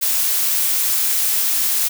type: noise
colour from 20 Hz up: blue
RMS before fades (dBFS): -18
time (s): 0.01-1.89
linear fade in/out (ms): 20
effects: none